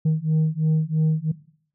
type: beating tone pair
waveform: sine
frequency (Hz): 155.56 / 158.56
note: D#3 / D#3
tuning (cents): 0 / +33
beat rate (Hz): 3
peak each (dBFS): -19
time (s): 0.05-1.32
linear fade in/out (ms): 10
effects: noise-tail reverb RT60 0.6 s tail -18 dB re dry + tanh soft clip ceiling -15 dBFS